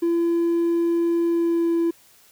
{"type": "tone with pitch glide", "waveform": "triangle", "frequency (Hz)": [338.6, 335.7], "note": ["E4", "E4"], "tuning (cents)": [46, 32], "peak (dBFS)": -15, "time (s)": [0.02, 1.91], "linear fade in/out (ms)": 10, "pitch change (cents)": -14, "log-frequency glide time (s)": [1.25, 1.75], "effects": ["tanh soft clip ceiling -13 dBFS", "white hiss -54 dBFS RMS until 2.31 s"]}